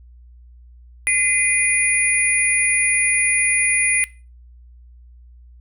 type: tone cluster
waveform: sine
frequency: 2039 / 2445 / 9670 Hz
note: C7 / D#7 / D9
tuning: -45 / -31 / +50 cents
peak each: -19 dBFS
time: 1.07-4.04 s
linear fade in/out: 0 ms
effects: noise-tail reverb RT60 0.3 s tail -18 dB re dry + added 60 Hz sine -42 dBFS peak until 5.6 s